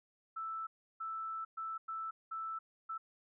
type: tone bursts at uneven times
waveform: sine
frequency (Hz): 1320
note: E6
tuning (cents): +2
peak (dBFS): -38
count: 6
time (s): 0.36-0.67 / 1-1.45 / 1.57-1.78 / 1.88-2.11 / 2.31-2.59 / 2.89-2.98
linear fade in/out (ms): 10
effects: none